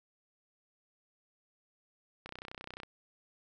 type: click train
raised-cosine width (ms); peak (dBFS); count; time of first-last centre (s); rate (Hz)
0.3; -27; 19; 2.26-2.833; 31.4
effects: none